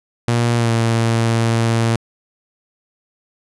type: tone with pitch glide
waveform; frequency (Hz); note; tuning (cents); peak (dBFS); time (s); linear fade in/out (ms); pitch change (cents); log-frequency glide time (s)
sawtooth; 118.4 to 114.7; A#2 to A#2; +27 to -28; -10; 0.28-1.96; 0; -55; 0.57-0.7
effects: resampled to 24000 Hz